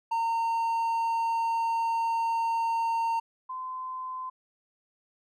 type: tone pair in turn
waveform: triangle / sine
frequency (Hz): 916 / 1028.4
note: A#5 / C6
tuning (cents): -31 / -30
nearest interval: major second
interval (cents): 201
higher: second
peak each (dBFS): -23 / -33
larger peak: first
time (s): 0.11-3.2 / 3.49-4.3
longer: first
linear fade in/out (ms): 10
effects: none